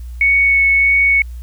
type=tone with vibrato; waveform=sine; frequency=2217 Hz; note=C#7; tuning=in tune; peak=-9 dBFS; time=0.21-1.22 s; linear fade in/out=2 ms; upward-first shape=sine; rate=1.6 Hz; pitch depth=8 cents each way; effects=added 60 Hz sine -26 dBFS peak until 1.42 s + white hiss -52 dBFS RMS until 1.42 s